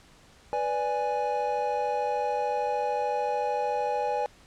triangle chord, G# diminished, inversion first, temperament equal, 493.9 / 587.3 / 830.6 Hz, B4 / D5 / G#5, 0 / 0 / 0 cents, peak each -29 / -30 / -26 dBFS, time 0.53-4.26 s, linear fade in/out 0 ms, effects pink hiss -56 dBFS RMS until 4.46 s + low-pass 8000 Hz 12 dB/octave

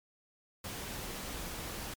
pink noise, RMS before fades -41 dBFS, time 0.64-1.94 s, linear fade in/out 5 ms, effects MP3 96 kbps

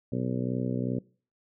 harmonic tone, 62.6 Hz, B1, 24 cents sharp, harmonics 2 / 3 / 4 / 5 / 6 / 7 / 8 / 9, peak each -32 / -33 / -32 / -41 / -39 / -39 / -41 / -42 dBFS, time 0.12-0.99 s, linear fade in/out 5 ms, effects noise-tail reverb RT60 0.4 s tail -23 dB re dry

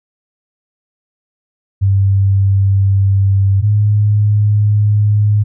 sine tone pair in turn, 98 / 104.51 Hz, G2 / G#2, 0 / +11 cents, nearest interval minor second, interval 111 cents, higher second, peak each -8 dBFS, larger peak neither, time 1.81-3.62 / 3.62-5.44 s, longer second, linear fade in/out 20 ms, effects none

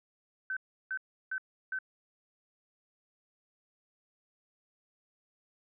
sine tone bursts, 1530 Hz, G6, 42 cents flat, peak -32 dBFS, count 4, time 0.5-1.788 s, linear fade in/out 2 ms, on 67 ms, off 340 ms, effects none

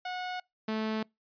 sawtooth tone pair in turn, 730 / 218.4 Hz, F#5 / A3, -24 / -13 cents, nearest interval octave + major sixth, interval 2089 cents, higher first, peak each -30 / -26 dBFS, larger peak second, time 0.05-0.4 / 0.68-1.03 s, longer neither, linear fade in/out 5 ms, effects noise-tail reverb RT60 0.2 s tail -26 dB re dry + resampled to 11025 Hz

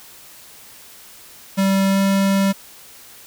square tone with pitch glide, 194.2 to 195.55 Hz, G3 to G3, -16 to -4 cents, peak -15 dBFS, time 1.57-2.53 s, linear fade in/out 20 ms, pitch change +12 cents, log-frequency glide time 1.9-1.98 s, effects white hiss -43 dBFS RMS until 3.26 s

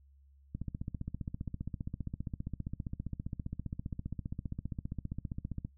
click train, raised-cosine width 5 ms, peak -25 dBFS, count 78, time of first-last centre 0.55-5.649 s, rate 15.1 Hz, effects noise-tail reverb RT60 0.1 s tail -19 dB re dry + added 69 Hz sine -59 dBFS peak until 5.77 s

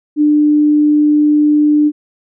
sine tone, 298.4 Hz, D4, 28 cents sharp, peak -7 dBFS, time 0.16-1.92 s, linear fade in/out 50 ms, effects none

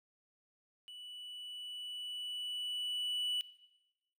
triangle tone with level ramp, 2960 Hz, F#7, in tune, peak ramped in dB -46 to -31 dBFS, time 0.88-3.41 s, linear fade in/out 0 ms, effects noise-tail reverb RT60 1.0 s tail -17 dB re dry

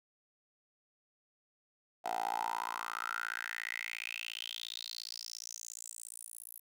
10% pulse tone with high-pass filter sweep, 57.1 Hz, A#1, 35 cents flat, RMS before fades -41 dBFS, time 2.04-6.6 s, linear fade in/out 20 ms, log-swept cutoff 690 to 12000 Hz, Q 7, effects none

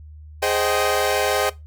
sawtooth chord, Ab major seventh, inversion none, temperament equal with one note detuned, 415.3 / 523.3 / 622.3 / 771.9 Hz, Ab4 / C5 / Eb5 / G5, 0 / 0 / 0 / -27 cents, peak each -20 dBFS, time 0.42-1.5 s, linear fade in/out 10 ms, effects noise-tail reverb RT60 0.2 s tail -18 dB re dry + added 76 Hz sine -38 dBFS peak until 1.66 s

